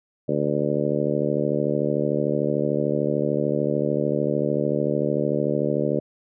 harmonic tone, 73.42 Hz, D2, in tune, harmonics 2 / 3 / 4 / 5 / 6 / 7 / 8, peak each -28 / -28 / -28 / -28 / -28 / -28 / -28 dBFS, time 0.28-6 s, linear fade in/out 10 ms, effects none

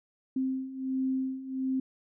sine beating tone pair, 261.6 / 263 Hz, C4 / C4, 0 / +9 cents, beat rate 1.4 Hz, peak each -34 / -30 dBFS, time 0.36-1.8 s, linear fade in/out 5 ms, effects none

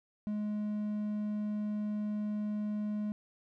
triangle tone with hard clipping, 210 Hz, G#3, 19 cents sharp, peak -33 dBFS, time 0.27-3.12 s, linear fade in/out 0 ms, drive 6 dB, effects none

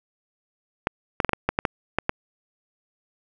clicks, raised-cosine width 0.5 ms, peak -5 dBFS, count 10, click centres 0.871 / 1.202 / 1.247 / 1.293 / 1.333 / 1.49 / 1.589 / 1.652 / 1.986 / 2.094 s, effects none

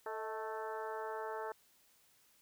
harmonic tone with a mistuned harmonic, 220 Hz, A3, in tune, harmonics 2 / 3 / 4 / 5 / 6 / 7 / 8, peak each -43 / -47 / -44 / -50 / -49 / -52 / -54 dBFS, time 0.06-1.52 s, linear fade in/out 2 ms, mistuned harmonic 3, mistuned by -46 cents, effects white hiss -69 dBFS RMS until 2.41 s

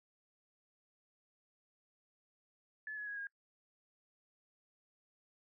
sine tone with pitch steps, 1723 / 1690.5 / 1658.6 / 1627.2 Hz, A6 / G#6 / G#6 / G#6, -37 / +30 / -3 / -36 cents, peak -40 dBFS, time 2.87-3.27 s, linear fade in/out 2 ms, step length 100 ms, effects noise-tail reverb RT60 0.1 s tail -24 dB re dry

